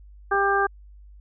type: harmonic tone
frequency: 396.9 Hz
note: G4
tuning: 22 cents sharp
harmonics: 1 / 2 / 3 / 4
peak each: -24 / -24 / -24 / -24 dBFS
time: 0.31-0.67 s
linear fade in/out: 10 ms
type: clicks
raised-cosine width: 1 ms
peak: -29 dBFS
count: 2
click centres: 0.342 / 0.351 s
effects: added 50 Hz sine -44 dBFS peak until 1.2 s